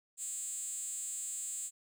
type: tone with high-pass filter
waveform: 5% pulse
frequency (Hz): 280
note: C#4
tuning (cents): +18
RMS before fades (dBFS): -40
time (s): 0.17-1.71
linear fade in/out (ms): 50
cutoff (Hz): 7600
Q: 7.6
effects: none